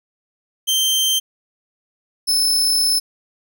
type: tone pair in turn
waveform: sawtooth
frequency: 3136 / 5256 Hz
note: G7 / E8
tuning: 0 / -6 cents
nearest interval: major sixth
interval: 894 cents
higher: second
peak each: -12 dBFS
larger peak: neither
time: 0.67-1.2 / 2.27-3 s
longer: second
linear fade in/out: 20 ms
effects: none